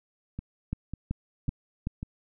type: two click trains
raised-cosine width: 5 ms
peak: -22 / -17 dBFS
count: 4 / 4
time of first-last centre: 0.39-2.029 / 0.73-1.871 s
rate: 1.83 / 2.63 Hz
effects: none